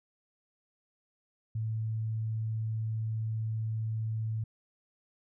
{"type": "tone", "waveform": "sine", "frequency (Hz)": 110.6, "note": "A2", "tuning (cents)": 9, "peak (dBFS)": -30, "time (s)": [1.55, 4.44], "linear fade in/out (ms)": 5, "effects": []}